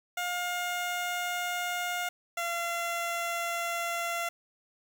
15% pulse tone pair in turn, 711 / 684.4 Hz, F5 / F5, +31 / -35 cents, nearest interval minor second, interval 66 cents, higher first, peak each -24 / -24 dBFS, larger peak neither, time 0.17-2.09 / 2.37-4.29 s, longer neither, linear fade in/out 5 ms, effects 11-bit

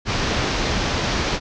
pink low-pass noise, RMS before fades -22 dBFS, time 0.05-1.4 s, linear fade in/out 50 ms, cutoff 6200 Hz, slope 48 dB/octave, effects none

